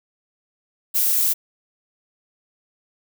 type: noise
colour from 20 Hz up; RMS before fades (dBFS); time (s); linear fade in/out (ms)
violet; -19; 0.94-1.34; 20
effects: none